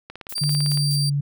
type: click train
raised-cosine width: 0.3 ms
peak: -20 dBFS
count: 13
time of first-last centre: 0.1-0.774 s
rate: 17.8 Hz
type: noise bursts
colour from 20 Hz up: violet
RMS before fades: -34 dBFS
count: 4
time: 0.29-0.96 s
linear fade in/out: 5 ms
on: 55 ms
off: 150 ms
type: tone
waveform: 35% pulse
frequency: 4699 Hz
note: D8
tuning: in tune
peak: -22 dBFS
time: 0.35-1.1 s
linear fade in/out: 10 ms
type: tone with pitch glide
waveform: sine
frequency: 146.83 to 142.81 Hz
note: D3 to D3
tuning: 0 to -48 cents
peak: -19 dBFS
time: 0.41-1.21 s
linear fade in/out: 10 ms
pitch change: -48 cents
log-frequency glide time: 0.53-1 s
effects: none